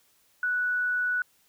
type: tone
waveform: sine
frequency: 1477 Hz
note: F#6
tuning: 3 cents flat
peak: -24 dBFS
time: 0.43-1.22 s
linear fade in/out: 2 ms
effects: white hiss -65 dBFS RMS until 1.48 s